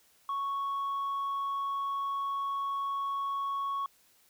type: tone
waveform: sine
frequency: 1108.7 Hz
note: C#6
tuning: in tune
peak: -28 dBFS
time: 0.29-3.86 s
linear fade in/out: 2 ms
effects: tanh soft clip ceiling -29 dBFS + white hiss -65 dBFS RMS until 4.29 s